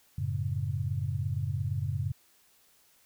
sine chord, F# minor, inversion none, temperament equal, 92.5 / 110 / 138.59 Hz, F#2 / A2 / C#3, 0 / 0 / 0 cents, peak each -33 dBFS, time 0.18-2.12 s, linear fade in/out 5 ms, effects white hiss -64 dBFS RMS until 3.05 s

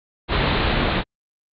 pink low-pass noise, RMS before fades -20 dBFS, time 0.28-1.04 s, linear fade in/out 50 ms, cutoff 4200 Hz, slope 96 dB/octave, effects Opus 48 kbps

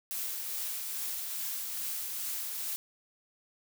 blue noise with tremolo, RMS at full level -35 dBFS, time 0.11-2.76 s, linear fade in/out 0 ms, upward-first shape triangle, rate 2.4 Hz, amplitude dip 30%, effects none

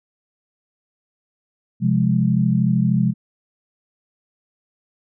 sine chord, F minor, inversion second, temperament equal, 130.81 / 174.61 / 207.7 Hz, C3 / F3 / Ab3, 0 / 0 / 0 cents, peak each -19 dBFS, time 1.8-3.14 s, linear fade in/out 50 ms, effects none

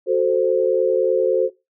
sine chord, F# diminished, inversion none, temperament equal, 370 / 440 / 523.3 Hz, F#4 / A4 / C5, 0 / 0 / 0 cents, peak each -19 dBFS, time 0.06-1.5 s, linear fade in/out 50 ms, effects noise-tail reverb RT60 0.2 s tail -17 dB re dry

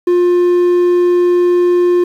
triangle tone, 353.8 Hz, F4, 23 cents sharp, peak -6 dBFS, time 0.07-2.04 s, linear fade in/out 5 ms, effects 7-bit

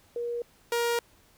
sine / sawtooth tone pair in turn, 475.4 / 471.8 Hz, A#4 / A#4, +34 / +21 cents, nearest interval unison, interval 13 cents, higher first, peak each -29 / -21 dBFS, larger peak second, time 0.16-0.42 / 0.72-0.99 s, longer second, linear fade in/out 2 ms, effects pink hiss -61 dBFS RMS until 1.37 s

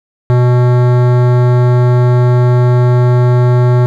sine tone with hard clipping, 123.4 Hz, B2, 1 cent flat, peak -8 dBFS, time 0.3-3.86 s, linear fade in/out 0 ms, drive 17 dB, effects none

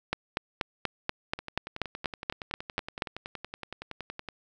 two click trains, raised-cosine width 0.3 ms, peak -11 / -21 dBFS, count 13 / 32, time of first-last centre 0.13-3.022 / 1.39-4.287 s, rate 4.15 / 10.7 Hz, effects none

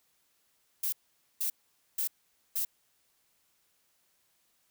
violet noise bursts, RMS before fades -31 dBFS, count 4, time 0.83-2.65 s, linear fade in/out 5 ms, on 95 ms, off 480 ms, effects white hiss -72 dBFS RMS until 4.7 s

